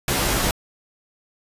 pink noise with comb filter, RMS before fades -21 dBFS, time 0.08-0.51 s, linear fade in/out 2 ms, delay 13 ms, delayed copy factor -1, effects resampled to 32000 Hz

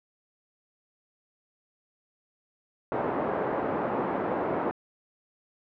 pink band-pass noise, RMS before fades -29 dBFS, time 2.92-4.71 s, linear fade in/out 0 ms, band 300 to 1000 Hz, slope 12 dB/octave, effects low-pass 2000 Hz 12 dB/octave

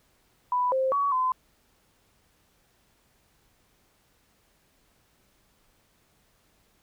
sine tone with pitch steps, 991 / 526 / 1128 / 1023 Hz, B5 / C5 / C#6 / C6, +6 / +9 / +30 / -39 cents, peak -22 dBFS, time 0.52-1.32 s, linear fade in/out 2 ms, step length 200 ms, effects pink hiss -66 dBFS RMS until 6.82 s

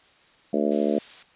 harmonic tone, 73.4 Hz, D2, in tune, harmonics 3 / 4 / 5 / 6 / 7 / 8 / 9, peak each -26 / -27 / -28 / -29 / -29 / -30 / -31 dBFS, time 0.53-0.99 s, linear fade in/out 5 ms
blue noise, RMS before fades -38 dBFS, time 0.71-1.23 s, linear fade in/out 5 ms
effects white hiss -57 dBFS RMS until 1.35 s + resampled to 8000 Hz

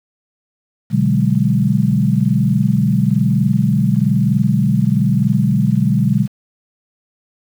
sine chord, G# half-diminished seventh, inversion first, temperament equal with one note detuned, 123.47 / 146.83 / 186.61 / 207.7 Hz, B2 / D3 / F#3 / G#3, 0 / 0 / +15 / 0 cents, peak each -17 dBFS, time 0.9-6.28 s, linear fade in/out 50 ms, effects 7-bit

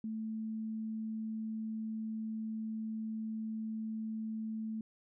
sine tone, 220 Hz, A3, in tune, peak -36 dBFS, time 0.04-4.81 s, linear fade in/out 2 ms, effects none

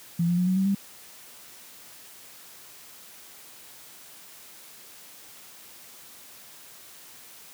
sine tone with pitch steps, 169.7 / 174.98 / 180.42 / 186.02 / 191.81 / 197.77 Hz, F3 / F3 / F#3 / F#3 / G3 / G3, -49 / +4 / -43 / +10 / -37 / +16 cents, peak -20 dBFS, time 0.19-0.748 s, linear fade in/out 5 ms, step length 93 ms, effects white hiss -48 dBFS RMS until 7.53 s + high-pass 100 Hz 12 dB/octave

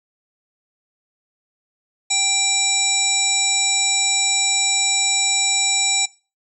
harmonic tone, 784 Hz, G5, in tune, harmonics 1 / 3 / 5 / 7 / 9 / 10, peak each -29 / -25 / -22 / -29 / -23 / -21 dBFS, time 2.1-6.06 s, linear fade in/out 10 ms, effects noise-tail reverb RT60 0.3 s tail -18 dB re dry

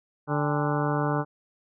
harmonic tone with a mistuned harmonic, 146.83 Hz, D3, in tune, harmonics 1 / 2 / 3 / 4 / 5 / 6 / 7 / 8 / 9 / 10, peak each -27 / -30 / -32 / -33 / -34 / -35 / -35 / -36 / -37 / -37 dBFS, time 0.27-1.25 s, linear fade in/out 50 ms, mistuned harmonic 5, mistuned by +120 cents, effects none

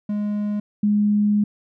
triangle / sine tone pair in turn, 207.7 / 207.7 Hz, G#3 / G#3, 0 / 0 cents, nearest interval unison, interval 0 cents, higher neither, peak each -19 / -15 dBFS, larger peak second, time 0.09-0.6 / 0.83-1.44 s, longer second, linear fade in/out 5 ms, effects none

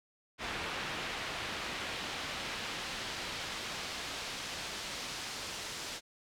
brown noise with band-pass filter sweep, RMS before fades -40 dBFS, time 0.38-6.01 s, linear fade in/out 50 ms, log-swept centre 2600 to 5500 Hz, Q 0.87, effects none

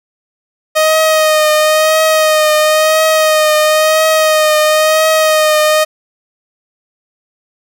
sawtooth tone with vibrato, 622.3 Hz, D#5, in tune, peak -4 dBFS, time 0.75-5.85 s, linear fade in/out 20 ms, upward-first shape triangle, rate 0.98 Hz, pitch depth 33 cents each way, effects none

